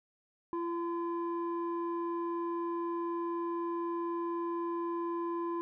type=tone with low-pass filter; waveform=square; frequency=340.5 Hz; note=F4; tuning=44 cents flat; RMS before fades=-35 dBFS; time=0.53-5.61 s; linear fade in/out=0 ms; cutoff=860 Hz; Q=6.3; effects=none